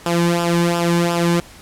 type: tone with flanger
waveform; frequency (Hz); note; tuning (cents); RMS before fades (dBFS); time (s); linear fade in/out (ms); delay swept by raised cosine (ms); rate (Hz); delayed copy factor
sawtooth; 171.4; F3; -32; -17; 0.06-1.4; 2; 0.47 to 1.57; 2.8; -0.7
effects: pink hiss -42 dBFS RMS until 1.61 s + low-pass 12000 Hz 12 dB/octave